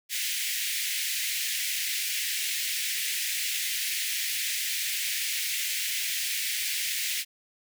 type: high-pass noise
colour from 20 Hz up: pink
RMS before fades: -30 dBFS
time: 0.09-7.25 s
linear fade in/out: 50 ms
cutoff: 1900 Hz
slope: 48 dB/octave
effects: none